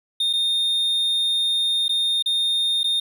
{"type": "tone with dropouts", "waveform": "triangle", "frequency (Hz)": 3660, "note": "A#7", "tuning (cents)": -32, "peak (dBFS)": -17, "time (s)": [0.2, 3], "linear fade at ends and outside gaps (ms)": 5, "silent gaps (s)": [[0.33, 0.334], [1.882, 1.892], [2.225, 2.259], [2.833, 2.841]], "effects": []}